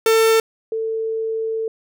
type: tone pair in turn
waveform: 45% pulse / sine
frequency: 447.6 / 445.8 Hz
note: A4 / A4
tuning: +30 / +23 cents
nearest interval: unison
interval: 7 cents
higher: first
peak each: -12 / -20 dBFS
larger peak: first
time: 0.06-0.4 / 0.72-1.68 s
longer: second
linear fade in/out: 2 ms
effects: none